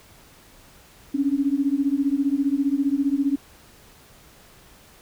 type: beating tone pair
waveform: sine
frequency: 271.7 / 286.7 Hz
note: C#4 / D4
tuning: -35 / -42 cents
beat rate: 15 Hz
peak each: -22 dBFS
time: 1.14-3.36 s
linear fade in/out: 10 ms
effects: pink hiss -51 dBFS RMS until 5.01 s